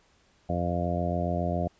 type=harmonic tone; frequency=87.31 Hz; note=F2; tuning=in tune; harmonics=1 / 2 / 3 / 4 / 5 / 6 / 7 / 8; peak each=-31 / -31 / -36 / -38 / -41 / -38 / -33 / -33 dBFS; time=0.49-1.68 s; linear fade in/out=5 ms; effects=pink hiss -64 dBFS RMS until 1.79 s + resampled to 16000 Hz